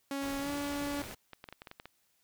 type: tone with pitch glide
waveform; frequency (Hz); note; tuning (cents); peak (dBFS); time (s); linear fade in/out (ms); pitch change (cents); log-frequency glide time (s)
sawtooth; 277.2 to 286; C#4 to D4; 0 to -46; -30; 0.11-1.02; 2; +54; 0.4-0.5
type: noise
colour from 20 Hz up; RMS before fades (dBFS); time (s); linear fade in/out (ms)
pink; -45; 0.21-1.15; 10
type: clicks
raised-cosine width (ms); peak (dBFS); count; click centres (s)
0.3; -29; 12; 1.001 / 1.039 / 1.112 / 1.333 / 1.441 / 1.488 / 1.526 / 1.619 / 1.672 / 1.714 / 1.799 / 1.856
effects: white hiss -73 dBFS RMS until 2.23 s